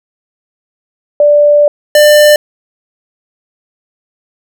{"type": "tone pair in turn", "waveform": ["sine", "square"], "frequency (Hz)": [587.3, 596.2], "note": ["D5", "D5"], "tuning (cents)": [0, 26], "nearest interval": "unison", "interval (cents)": 26, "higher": "second", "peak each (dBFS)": -3, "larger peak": "neither", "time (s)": [[1.2, 1.68], [1.95, 2.36]], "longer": "first", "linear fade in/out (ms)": 2, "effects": []}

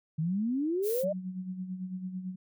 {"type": "exponential sweep", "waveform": "sine", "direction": "up", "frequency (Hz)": [150.8, 622.3], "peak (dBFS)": -27, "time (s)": [0.18, 1.13], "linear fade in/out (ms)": 10}
{"type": "noise", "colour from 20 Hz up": "violet", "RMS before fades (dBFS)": -38, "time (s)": [0.82, 1.05], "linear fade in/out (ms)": 50}
{"type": "tone with tremolo", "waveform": "sine", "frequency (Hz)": 185, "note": "F#3", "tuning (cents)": 0, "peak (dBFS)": -32, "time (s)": [1.03, 2.36], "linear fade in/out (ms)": 10, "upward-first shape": "sine", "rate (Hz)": 9, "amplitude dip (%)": 60}
{"effects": []}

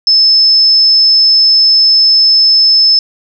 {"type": "tone", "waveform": "sine", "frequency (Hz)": 5240, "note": "E8", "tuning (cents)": -11, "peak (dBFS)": -4, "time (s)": [0.07, 2.99], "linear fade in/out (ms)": 2, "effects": []}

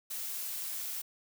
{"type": "noise", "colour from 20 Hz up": "blue", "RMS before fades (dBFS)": -38, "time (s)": [0.1, 1.02], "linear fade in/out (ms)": 10, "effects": []}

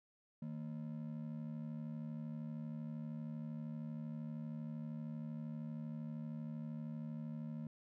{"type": "ring-modulated tone", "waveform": "triangle", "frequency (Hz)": 192.8, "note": "G3", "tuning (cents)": -28, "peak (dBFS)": -37, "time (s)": [0.42, 7.67], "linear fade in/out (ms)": 2, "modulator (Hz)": 36.4, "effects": []}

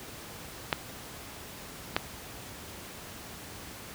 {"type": "clicks", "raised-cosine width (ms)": 0.3, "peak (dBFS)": -8, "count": 2, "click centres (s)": [0.728, 1.965], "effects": ["pink hiss -44 dBFS RMS until 3.94 s", "high-pass 60 Hz 12 dB/octave"]}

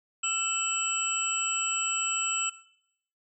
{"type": "tone cluster", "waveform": "sine", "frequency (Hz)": [1347, 2642, 3019, 7740], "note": ["E6", "E7", "F#7", "B8"], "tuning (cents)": [37, 3, 34, -36], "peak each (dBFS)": [-35, -32, -33, -29], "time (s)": [0.23, 2.5], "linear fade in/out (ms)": 10, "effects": ["noise-tail reverb RT60 0.7 s tail -17 dB re dry"]}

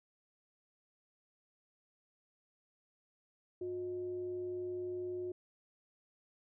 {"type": "tone with frequency modulation", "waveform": "sine", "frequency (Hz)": 361.2, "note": "F#4", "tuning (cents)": -42, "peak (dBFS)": -37, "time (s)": [3.61, 5.32], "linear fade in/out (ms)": 5, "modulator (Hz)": 261, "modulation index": 0.26, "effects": []}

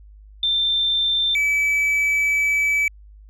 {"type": "tone pair in turn", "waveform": ["sine", "triangle"], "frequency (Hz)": [3572, 2298], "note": ["A7", "D7"], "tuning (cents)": [25, -38], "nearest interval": "minor sixth", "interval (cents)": 763, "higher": "first", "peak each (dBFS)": [-17, -15], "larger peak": "second", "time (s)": [[0.43, 1.35], [1.35, 2.88]], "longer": "second", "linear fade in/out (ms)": 2, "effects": ["added 51 Hz sine -42 dBFS peak until 3.29 s"]}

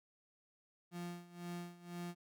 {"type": "tone with tremolo", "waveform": "35% pulse", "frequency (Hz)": 174.4, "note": "F3", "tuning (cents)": -2, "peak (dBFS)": -40, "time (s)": [0.91, 2.15], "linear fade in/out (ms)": 50, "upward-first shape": "sine", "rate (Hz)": 2, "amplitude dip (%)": 85, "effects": []}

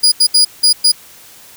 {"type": "tone bursts at uneven times", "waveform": "35% pulse", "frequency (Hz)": 4900, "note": "D#8", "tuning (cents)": -27, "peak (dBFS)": -5, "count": 5, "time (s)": [[0.03, 0.12], [0.2, 0.27], [0.34, 0.45], [0.63, 0.73], [0.84, 0.92]], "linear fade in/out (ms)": 10, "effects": ["white hiss -40 dBFS RMS until 1.56 s"]}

